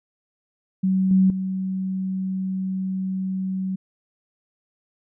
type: tone with level steps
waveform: sine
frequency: 188.9 Hz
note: F#3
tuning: 36 cents sharp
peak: -17 / -13 / -23 dBFS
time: 0.83-3.76 s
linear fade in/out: 10 ms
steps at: 1.11 / 1.3 s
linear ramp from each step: 2 ms
effects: none